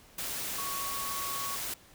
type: tone in noise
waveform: sine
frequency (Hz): 1115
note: C#6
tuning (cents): +10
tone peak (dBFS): -37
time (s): 0.58-1.56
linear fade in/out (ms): 5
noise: white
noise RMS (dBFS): -36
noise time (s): 0.18-1.74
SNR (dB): -4
effects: pink hiss -57 dBFS RMS until 1.94 s